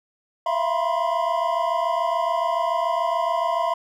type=tone cluster; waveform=triangle; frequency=662 / 689 / 969 / 1042 Hz; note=E5 / F5 / B5 / C6; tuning=+7 / -24 / -33 / -7 cents; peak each=-24 dBFS; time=0.46-3.74 s; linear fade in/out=5 ms; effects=none